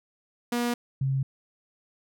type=tone pair in turn; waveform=sawtooth / sine; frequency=240 / 134.7 Hz; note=B3 / C#3; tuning=-49 / -49 cents; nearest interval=minor seventh; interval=1000 cents; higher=first; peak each=-21 / -23 dBFS; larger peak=first; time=0.52-0.74 / 1.01-1.23 s; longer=neither; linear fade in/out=5 ms; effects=none